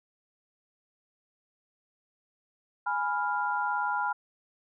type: chord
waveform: sine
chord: F diminished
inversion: first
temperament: equal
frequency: 830.6 / 987.8 / 1396.9 Hz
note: Ab5 / Cb6 / F6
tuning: 0 / 0 / 0 cents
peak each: -31 dBFS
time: 2.86-4.13 s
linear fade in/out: 10 ms
effects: none